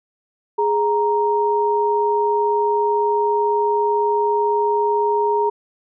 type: tone pair together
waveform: sine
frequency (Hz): 416 / 934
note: G#4 / A#5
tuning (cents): +3 / +3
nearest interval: octave + major second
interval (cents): 1400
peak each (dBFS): -18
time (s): 0.58-5.5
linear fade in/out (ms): 10
effects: none